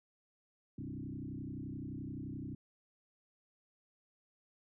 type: tone with frequency modulation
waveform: sine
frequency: 200 Hz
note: G3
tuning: 35 cents sharp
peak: -40 dBFS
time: 0.78-2.55 s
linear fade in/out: 5 ms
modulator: 31.6 Hz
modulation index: 3.5
effects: none